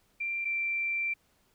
sine tone pair in turn, 2365 / 2352 Hz, D7 / D7, +12 / +2 cents, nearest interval unison, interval 10 cents, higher first, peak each -30 / -28 dBFS, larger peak second, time 0.2-0.45 / 0.45-1.14 s, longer second, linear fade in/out 10 ms, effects pink hiss -69 dBFS RMS until 1.54 s

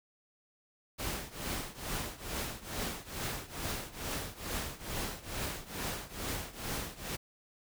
pink noise with tremolo, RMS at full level -35 dBFS, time 0.98-7.17 s, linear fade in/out 20 ms, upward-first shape triangle, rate 2.3 Hz, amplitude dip 90%, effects none

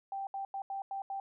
sine tone bursts at uneven times, 784 Hz, G5, in tune, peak -35 dBFS, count 6, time 0.12-0.27 / 0.34-0.45 / 0.54-0.62 / 0.7-0.82 / 0.91-1.02 / 1.1-1.2 s, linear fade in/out 2 ms, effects none

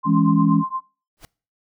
sine tone with tremolo, 1046.5 Hz, C6, in tune, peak -20 dBFS, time 0.03-0.81 s, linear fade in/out 20 ms, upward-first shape triangle, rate 8.6 Hz, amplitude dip 100%
sine chord, C# minor, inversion first, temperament equal, 164.81 / 207.7 / 277.2 Hz, E3 / G#3 / C#4, 0 / 0 / 0 cents, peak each -18 dBFS, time 0.05-0.64 s, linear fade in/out 50 ms
pink noise with exponential growth, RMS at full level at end -36 dBFS, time 1.17-1.25 s, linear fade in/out 0 ms, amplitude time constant 17 ms
effects noise-tail reverb RT60 0.4 s tail -24 dB re dry

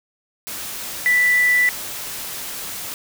sine tone in noise, 1975.5 Hz, B6, in tune, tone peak -13 dBFS, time 1.06-1.69 s, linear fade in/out 0 ms, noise white, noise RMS -30 dBFS, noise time 0.47-2.94 s, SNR +14 dB, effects none

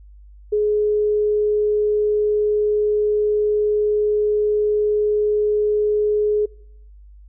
sine tone, 420.4 Hz, G#4, 21 cents sharp, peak -15 dBFS, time 0.52-6.46 s, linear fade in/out 10 ms, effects noise-tail reverb RT60 0.8 s tail -25 dB re dry + added 50 Hz sine -41 dBFS peak until 7.28 s

